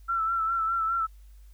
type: tone with vibrato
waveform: sine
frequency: 1339 Hz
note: E6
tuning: 27 cents sharp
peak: -24 dBFS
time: 0.08-1.07 s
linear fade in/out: 20 ms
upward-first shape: sine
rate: 4.9 Hz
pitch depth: 41 cents each way
effects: added 50 Hz sine -47 dBFS peak until 1.53 s + white hiss -67 dBFS RMS until 1.53 s